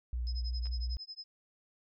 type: tone with vibrato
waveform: sine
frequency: 60.1 Hz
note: B1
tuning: 46 cents flat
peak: -32 dBFS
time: 0.13-0.97 s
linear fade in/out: 0 ms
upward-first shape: square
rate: 5.5 Hz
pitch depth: 20 cents each way
type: tone with tremolo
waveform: sine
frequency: 5100 Hz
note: D#8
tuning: 42 cents sharp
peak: -40 dBFS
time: 0.27-1.24 s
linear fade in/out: 0 ms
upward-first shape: sine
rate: 11 Hz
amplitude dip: 100%
type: clicks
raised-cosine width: 0.3 ms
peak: -39 dBFS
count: 2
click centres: 0.657 / 0.669 s
effects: none